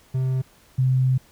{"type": "tone pair in turn", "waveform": ["triangle", "sine"], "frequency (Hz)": [130.3, 129.65], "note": ["C3", "C3"], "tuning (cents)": [-7, -15], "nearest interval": "unison", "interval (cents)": 8, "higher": "first", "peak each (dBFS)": [-18, -16], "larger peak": "second", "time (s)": [[0.14, 0.42], [0.78, 1.18]], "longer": "second", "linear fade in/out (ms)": 10, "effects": ["pink hiss -55 dBFS RMS until 1.31 s"]}